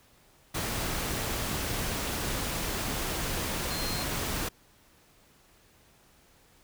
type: tone in noise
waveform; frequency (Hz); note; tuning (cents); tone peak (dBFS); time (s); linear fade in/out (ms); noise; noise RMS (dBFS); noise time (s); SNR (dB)
sine; 4186; C8; 0; -37; 3.7-4.04; 10; pink; -32; 0.54-4.49; -8
effects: pink hiss -61 dBFS RMS until 6.63 s